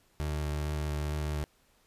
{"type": "tone with vibrato", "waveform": "30% pulse", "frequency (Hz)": 75, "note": "D2", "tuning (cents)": 37, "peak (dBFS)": -28, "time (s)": [0.2, 1.44], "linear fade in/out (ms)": 0, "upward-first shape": "square", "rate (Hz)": 2.2, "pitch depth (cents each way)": 11, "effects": ["pink hiss -67 dBFS RMS until 1.86 s", "resampled to 32000 Hz"]}